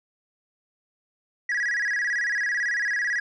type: tone with vibrato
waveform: sine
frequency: 1795 Hz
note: A6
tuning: 34 cents sharp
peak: -20 dBFS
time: 1.49-3.2 s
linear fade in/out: 5 ms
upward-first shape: square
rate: 18 Hz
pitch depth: 130 cents each way
effects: tanh soft clip ceiling -22 dBFS